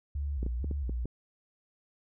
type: tone with vibrato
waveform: sine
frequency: 65.41 Hz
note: C2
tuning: in tune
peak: -30 dBFS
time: 0.15-1.05 s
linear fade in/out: 5 ms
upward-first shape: square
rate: 2.2 Hz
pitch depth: 150 cents each way
type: clicks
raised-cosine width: 3 ms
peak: -24 dBFS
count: 6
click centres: 0.43 / 0.464 / 0.644 / 0.712 / 0.895 / 1.056 s
effects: none